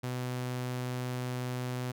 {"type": "tone", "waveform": "sawtooth", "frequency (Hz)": 125.4, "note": "B2", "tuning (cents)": 27, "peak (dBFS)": -29, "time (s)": [0.03, 1.92], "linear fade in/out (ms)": 10, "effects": []}